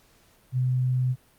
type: tone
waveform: sine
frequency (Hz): 127.3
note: C3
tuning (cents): -47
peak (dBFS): -21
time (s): 0.52-1.16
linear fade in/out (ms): 50
effects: pink hiss -60 dBFS RMS until 1.38 s + Opus 48 kbps